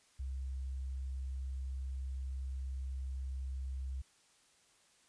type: tone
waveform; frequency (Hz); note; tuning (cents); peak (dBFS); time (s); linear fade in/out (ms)
sine; 66; C2; +16; -37; 0.19-4.02; 10
effects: white hiss -68 dBFS RMS until 5.08 s + resampled to 22050 Hz